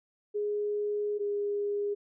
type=tone pair in turn; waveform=sine; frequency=415.3 / 408.9 Hz; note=G#4 / G#4; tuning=0 / -27 cents; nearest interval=unison; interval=27 cents; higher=first; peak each=-28 dBFS; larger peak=neither; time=0.34-1.19 / 1.19-1.95 s; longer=first; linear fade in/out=20 ms; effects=none